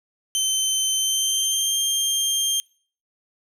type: tone with pitch glide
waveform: 20% pulse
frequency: 3089 to 3185 Hz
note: G7 to G7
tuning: -26 to +27 cents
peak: -14 dBFS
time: 0.35-2.6 s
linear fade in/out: 0 ms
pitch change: +53 cents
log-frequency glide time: 0.95-1.79 s
effects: noise-tail reverb RT60 0.5 s tail -26 dB re dry